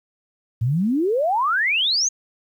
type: exponential sweep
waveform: sine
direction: up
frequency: 107.4 to 6670 Hz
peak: -17 dBFS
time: 0.61-2.09 s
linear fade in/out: 10 ms
effects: 9-bit